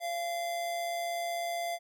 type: tone with amplitude modulation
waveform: square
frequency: 687 Hz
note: F5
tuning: 29 cents flat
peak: -31 dBFS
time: 0-1.79 s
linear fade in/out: 50 ms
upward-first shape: sine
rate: 136 Hz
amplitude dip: 35%
effects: none